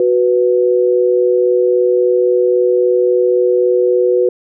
sine tone pair together, 369.5 / 493.2 Hz, F#4 / B4, -2 / -2 cents, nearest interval perfect fourth, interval 500 cents, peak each -12 dBFS, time 0-4.29 s, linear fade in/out 2 ms, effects none

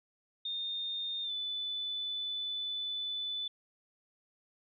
sine tone with pitch glide, 3648 to 3495 Hz, A#7 to A7, -38 to -12 cents, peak -34 dBFS, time 0.45-3.48 s, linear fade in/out 5 ms, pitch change -74 cents, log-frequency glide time 1.23-1.32 s, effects none

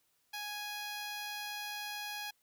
10% pulse tone, 830.6 Hz, G#5, in tune, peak -31 dBFS, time 0.33-2.31 s, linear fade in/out 10 ms, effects white hiss -75 dBFS RMS until 2.42 s

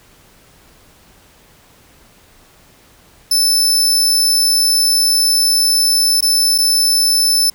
sawtooth tone with dropouts, 5274 Hz, E8, in tune, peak -8 dBFS, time 3.31-7.5 s, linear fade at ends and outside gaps 5 ms, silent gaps 6.208-6.225 / 6.58-6.584 s, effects pink hiss -48 dBFS RMS until 7.54 s

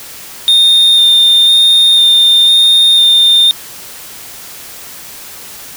triangle tone with vibrato, 3640 Hz, A#7, 42 cents flat, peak -3 dBFS, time 0.48-3.51 s, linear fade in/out 0 ms, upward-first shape square, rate 1 Hz, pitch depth 9 cents each way, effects white hiss -30 dBFS RMS until 5.76 s

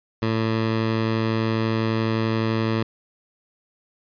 15% pulse tone, 111.8 Hz, A2, 28 cents sharp, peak -14 dBFS, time 0.22-2.83 s, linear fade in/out 5 ms, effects resampled to 11025 Hz

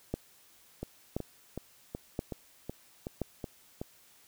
two click trains, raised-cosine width 2 ms, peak -23 / -18 dBFS, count 9 / 4, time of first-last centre 0.83-3.815 / 0.14-3.217 s, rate 2.68 / 0.975 Hz, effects white hiss -61 dBFS RMS until 4.27 s

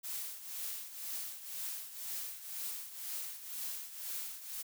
blue noise with tremolo, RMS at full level -39 dBFS, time 0.03-4.63 s, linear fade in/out 20 ms, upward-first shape triangle, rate 2 Hz, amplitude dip 75%, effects none

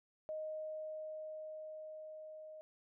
sine tone with level ramp, 622.3 Hz, D#5, in tune, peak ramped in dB -39 to -49 dBFS, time 0.29-2.61 s, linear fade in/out 0 ms, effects none

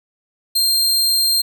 sawtooth tone, 4186 Hz, C8, in tune, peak -11 dBFS, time 0.55-1.42 s, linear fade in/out 10 ms, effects none

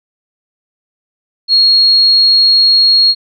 sine tone, 4293 Hz, C8, 44 cents sharp, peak -5 dBFS, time 1.48-3.15 s, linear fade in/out 50 ms, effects none

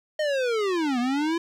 square linear two-way sweep, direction down then up, 623 to 236.2 to 341.9 Hz, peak -23 dBFS, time 0.19-1.38 s, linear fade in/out 5 ms, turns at 0.99 s, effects low-pass 5000 Hz 12 dB/octave + 9-bit

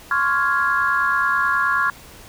sine chord, Db major seventh, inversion third, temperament equal with one note detuned, 1046.5 / 1115.8 / 1396.9 / 1661.2 Hz, C6 / Db6 / F6 / Ab6, 0 / +11 / 0 / 0 cents, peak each -24 / -22 / -20 / -21 dBFS, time 0.11-1.9 s, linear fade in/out 2 ms, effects tanh soft clip ceiling -6 dBFS + pink hiss -43 dBFS RMS until 2.28 s

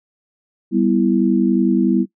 sine chord, E minor, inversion first, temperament equal, 196 / 246.9 / 329.6 Hz, G3 / B3 / E4, 0 / 0 / 0 cents, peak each -17 dBFS, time 0.71-2.06 s, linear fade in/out 50 ms, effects noise-tail reverb RT60 0.1 s tail -18 dB re dry

